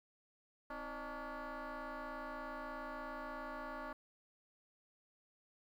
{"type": "tone with frequency modulation", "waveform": "sine", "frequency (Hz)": 261.6, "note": "C4", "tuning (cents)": 0, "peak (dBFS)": -40, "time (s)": [0.7, 3.93], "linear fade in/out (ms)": 5, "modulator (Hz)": 290, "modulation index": 4.5, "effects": ["tanh soft clip ceiling -42 dBFS", "12-bit"]}